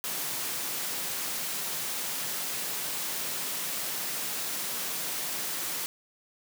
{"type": "high-pass noise", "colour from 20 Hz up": "white", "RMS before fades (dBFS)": -33, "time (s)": [0.04, 5.86], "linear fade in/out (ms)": 0, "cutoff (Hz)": 120, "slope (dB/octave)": 96, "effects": []}